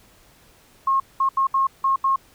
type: tone bursts at uneven times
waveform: sine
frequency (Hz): 1079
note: C#6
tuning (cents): -47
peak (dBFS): -16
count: 6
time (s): 0.87-1 / 1.2-1.29 / 1.37-1.47 / 1.54-1.67 / 1.84-1.96 / 2.04-2.16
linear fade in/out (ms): 5
effects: pink hiss -54 dBFS RMS until 2.34 s